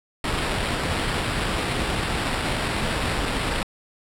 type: noise with sample-and-hold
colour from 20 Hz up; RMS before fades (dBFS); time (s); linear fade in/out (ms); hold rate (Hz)
pink; -25; 0.24-3.63; 2; 6300
effects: low-pass 10000 Hz 12 dB/octave